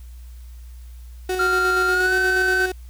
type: tone with tremolo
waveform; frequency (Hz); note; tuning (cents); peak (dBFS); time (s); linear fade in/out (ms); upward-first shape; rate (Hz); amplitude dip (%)
35% pulse; 370; F#4; 0; -19; 1.29-2.72; 5; square; 8.4; 30
type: tone with pitch glide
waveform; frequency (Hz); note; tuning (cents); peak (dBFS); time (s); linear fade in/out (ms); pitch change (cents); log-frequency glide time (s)
triangle; 1390 to 1524.6; F6 to G6; -9 to -49; -16; 1.39-2.66; 5; +160; 1.87-2.15
effects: added 60 Hz sine -36 dBFS peak until 2.89 s + white hiss -56 dBFS RMS until 2.89 s